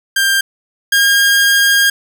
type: tone pair in turn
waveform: sawtooth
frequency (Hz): 1590 / 1618.7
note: G6 / G#6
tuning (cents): +24 / -45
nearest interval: unison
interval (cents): 31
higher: second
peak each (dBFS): -7 / -5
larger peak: second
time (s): 0.16-0.41 / 0.92-1.9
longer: second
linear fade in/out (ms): 5
effects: none